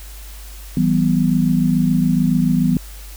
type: chord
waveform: sine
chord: E minor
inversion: none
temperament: equal with one note detuned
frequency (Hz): 164.81 / 191.85 / 246.9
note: E3 / G3 / B3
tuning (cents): 0 / -37 / 0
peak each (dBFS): -17 / -18 / -17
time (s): 0.77-2.77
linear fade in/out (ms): 2
effects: added 50 Hz sine -33 dBFS peak until 3.16 s + white hiss -41 dBFS RMS until 3.16 s